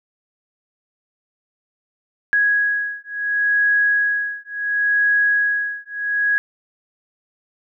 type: beating tone pair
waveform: sine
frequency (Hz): 1661.2 / 1661.91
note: G#6 / G#6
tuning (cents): 0 / +1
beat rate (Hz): 0.71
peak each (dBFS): -19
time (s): 2.33-6.38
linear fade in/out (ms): 0
effects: none